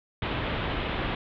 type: low-pass noise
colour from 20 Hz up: pink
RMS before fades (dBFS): -30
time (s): 0.22-1.15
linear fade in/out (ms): 2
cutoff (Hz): 3600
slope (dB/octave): 48
effects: none